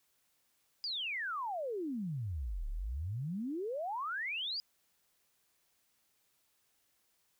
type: exponential two-way sweep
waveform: sine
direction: down then up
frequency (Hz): 4978 to 33.36 to 4978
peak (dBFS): -35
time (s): 0.84-4.6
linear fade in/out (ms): 0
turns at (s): 2.68
effects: white hiss -75 dBFS RMS until 7.39 s